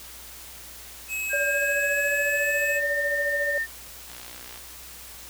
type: tone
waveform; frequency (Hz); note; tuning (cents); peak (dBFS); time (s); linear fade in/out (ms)
square; 2568; E7; -46; -28; 1.08-2.81; 50
type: tone with pitch glide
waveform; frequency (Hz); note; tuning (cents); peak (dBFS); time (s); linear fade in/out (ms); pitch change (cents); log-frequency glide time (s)
sine; 1607 to 1814.2; G6 to A#6; +43 to -47; -24; 1.29-3.67; 50; +210; 1.46-2.85
type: tone with tremolo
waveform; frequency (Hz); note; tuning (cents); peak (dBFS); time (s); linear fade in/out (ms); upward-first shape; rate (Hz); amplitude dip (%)
sine; 574; D5; -40; -25; 1.33-3.58; 2; sine; 14; 60
type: click train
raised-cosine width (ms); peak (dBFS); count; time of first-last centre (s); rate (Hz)
0.2; -25; 30; 4.1-4.575; 61
effects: added 60 Hz sine -51 dBFS peak until 5.29 s + white hiss -43 dBFS RMS until 5.29 s